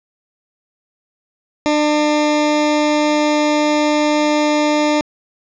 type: tone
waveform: 20% pulse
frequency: 299.7 Hz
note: D4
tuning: 35 cents sharp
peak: -8 dBFS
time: 1.66-5.01 s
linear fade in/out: 0 ms
effects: resampled to 16000 Hz + 7-bit